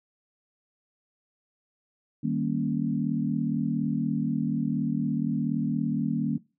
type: chord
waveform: sine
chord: Eb dominant seventh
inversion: none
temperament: equal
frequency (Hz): 155.56 / 196 / 233.1 / 277.2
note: Eb3 / G3 / Bb3 / Db4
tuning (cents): 0 / 0 / 0 / 0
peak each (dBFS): -30 / -32 / -28 / -31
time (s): 2.23-6.38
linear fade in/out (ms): 10
effects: noise-tail reverb RT60 0.3 s tail -21 dB re dry